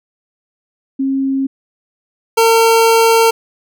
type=tone pair in turn; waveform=sine / 25% pulse; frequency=269.7 / 454.6 Hz; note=C#4 / A#4; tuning=-47 / -43 cents; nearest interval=major sixth; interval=904 cents; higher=second; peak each=-13 / -4 dBFS; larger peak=second; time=0.99-1.47 / 2.37-3.31 s; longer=second; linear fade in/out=10 ms; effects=none